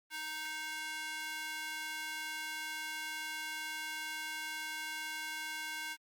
square tone with high-pass filter, 311.1 Hz, D#4, in tune, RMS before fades -41 dBFS, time 0.1-5.97 s, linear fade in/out 50 ms, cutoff 1600 Hz, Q 1.4, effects Opus 32 kbps

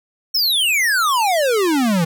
square exponential sweep, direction down, 5510 to 158.7 Hz, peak -15 dBFS, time 0.34-2.05 s, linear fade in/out 10 ms, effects none

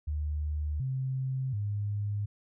sine tone with pitch steps, 75.1 / 131.5 / 102.9 Hz, D2 / C3 / G#2, +39 / +9 / -16 cents, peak -29 dBFS, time 0.07-2.26 s, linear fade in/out 10 ms, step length 730 ms, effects none

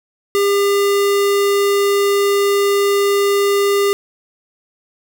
square tone, 401.7 Hz, G4, 42 cents sharp, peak -13 dBFS, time 0.35-3.93 s, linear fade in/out 0 ms, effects none

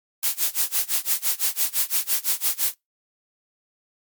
blue noise with tremolo, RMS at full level -20 dBFS, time 0.23-2.74 s, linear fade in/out 2 ms, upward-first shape sine, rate 5.9 Hz, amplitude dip 95%, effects noise-tail reverb RT60 0.2 s tail -26 dB re dry + MP3 96 kbps

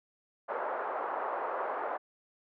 pink band-pass noise, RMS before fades -35 dBFS, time 0.48-1.98 s, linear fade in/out 20 ms, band 500 to 1300 Hz, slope 24 dB/octave, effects none

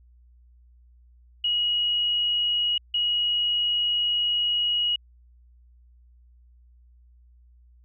sine tone bursts at uneven times, 2900 Hz, F#7, 35 cents flat, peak -21 dBFS, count 2, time 1.44-2.78 / 2.94-4.96 s, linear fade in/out 5 ms, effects added 60 Hz sine -52 dBFS peak until 7.84 s

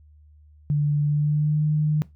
sine tone with pitch glide, 146.83 to 151.92 Hz, D3 to D#3, 0 to -41 cents, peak -18 dBFS, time 0.7-2.02 s, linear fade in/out 0 ms, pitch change +59 cents, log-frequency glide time 1.04-1.63 s, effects noise-tail reverb RT60 0.2 s tail -19 dB re dry + added 75 Hz sine -49 dBFS peak until 2.15 s

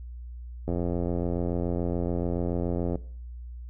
click train, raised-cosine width 2 ms, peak -16 dBFS, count 199, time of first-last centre 0.68-2.956 s, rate 87 Hz, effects noise-tail reverb RT60 0.5 s tail -19 dB re dry + added 60 Hz sine -37 dBFS peak until 3.69 s

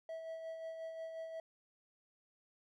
triangle tone with tremolo, 650 Hz, E5, 24 cents flat, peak -39 dBFS, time 0.09-1.4 s, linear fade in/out 2 ms, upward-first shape sine, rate 5.6 Hz, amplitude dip 40%, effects none

